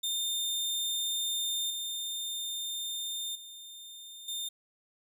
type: tone with level steps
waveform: sawtooth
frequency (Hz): 3619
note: A7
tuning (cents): +48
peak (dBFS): -27 / -31 / -42 / -31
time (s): 0.03-4.49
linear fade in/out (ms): 10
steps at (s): 1.7 / 3.35 / 4.28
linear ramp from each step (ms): 5
effects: none